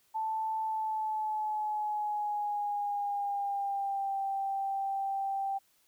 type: tone with pitch glide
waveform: sine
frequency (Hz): 880 to 784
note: A5 to G5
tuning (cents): 0 to 0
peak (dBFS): -30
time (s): 0.14-5.59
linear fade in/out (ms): 20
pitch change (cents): -200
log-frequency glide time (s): 0.61-4.18
effects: white hiss -69 dBFS RMS until 5.87 s